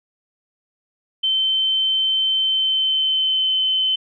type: tone with pitch glide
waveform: sine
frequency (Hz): 3089 to 3061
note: G7 to G7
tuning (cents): -26 to -42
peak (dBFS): -16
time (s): 1.23-3.96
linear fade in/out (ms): 10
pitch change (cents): -16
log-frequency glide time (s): 2.4-3.56
effects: none